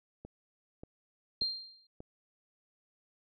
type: click train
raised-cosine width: 2 ms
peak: -32 dBFS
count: 4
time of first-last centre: 0.25-2.004 s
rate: 1.71 Hz
type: tone with exponential decay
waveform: sine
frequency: 4186 Hz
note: C8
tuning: in tune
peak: -27 dBFS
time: 1.41-1.87 s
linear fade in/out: 5 ms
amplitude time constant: 100 ms
effects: none